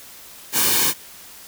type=noise with comb filter; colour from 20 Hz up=white; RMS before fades=-18 dBFS; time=0.52-0.94 s; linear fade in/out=50 ms; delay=1.5 ms; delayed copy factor=-0.7; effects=white hiss -42 dBFS RMS until 1.47 s